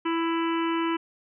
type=harmonic tone; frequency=331.3 Hz; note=E4; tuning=9 cents sharp; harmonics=1 / 3 / 4 / 5 / 6 / 7 / 8 / 9; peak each=-25 / -30 / -35 / -40 / -41 / -40 / -42 / -39 dBFS; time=0.05-0.97 s; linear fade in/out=10 ms; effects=none